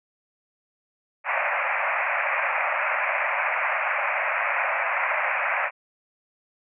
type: band-pass noise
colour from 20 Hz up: white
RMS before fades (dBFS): -25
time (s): 1.24-5.71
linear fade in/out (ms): 50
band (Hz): 550 to 2500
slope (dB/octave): 96
effects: none